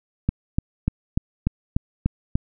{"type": "click train", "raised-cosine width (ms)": 5, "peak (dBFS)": -7, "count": 8, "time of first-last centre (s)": [0.29, 2.355], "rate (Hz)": 3.39, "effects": []}